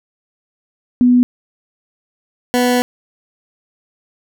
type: tone pair in turn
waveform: sine / 20% pulse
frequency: 246.9 / 246.9 Hz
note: B3 / B3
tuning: 0 / 0 cents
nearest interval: unison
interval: 0 cents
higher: neither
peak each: -7 dBFS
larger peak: neither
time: 1.01-1.23 / 2.54-2.82 s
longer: second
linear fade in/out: 0 ms
effects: none